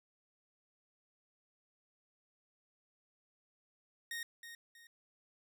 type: tone with echo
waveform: sawtooth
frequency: 1859 Hz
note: A#6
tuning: 5 cents flat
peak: -36 dBFS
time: 4.11-4.23 s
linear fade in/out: 2 ms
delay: 320 ms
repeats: 2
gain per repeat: -9 dB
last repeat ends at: 4.87 s
effects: none